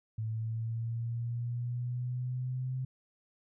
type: linear sweep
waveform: sine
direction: up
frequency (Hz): 110 to 130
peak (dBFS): -32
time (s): 0.18-2.85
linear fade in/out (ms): 5
effects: none